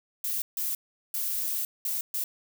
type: noise bursts at uneven times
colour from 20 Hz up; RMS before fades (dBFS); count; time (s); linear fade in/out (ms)
violet; -30; 5; 0.24-0.42 / 0.57-0.75 / 1.14-1.65 / 1.85-2.01 / 2.14-2.24; 2
effects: none